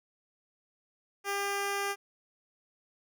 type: tone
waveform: 10% pulse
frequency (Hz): 400.1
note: G4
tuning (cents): +35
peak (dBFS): -22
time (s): 1.24-1.96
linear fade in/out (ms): 50
effects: none